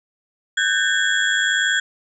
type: tone cluster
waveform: sine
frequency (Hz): 1516 / 1617 / 1791 / 3327 / 7270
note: F#6 / G#6 / A6 / G#7 / A#8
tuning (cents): +42 / -47 / +30 / +2 / -44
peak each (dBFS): -21 / -21 / -25 / -23 / -29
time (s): 0.57-1.8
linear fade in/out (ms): 5
effects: none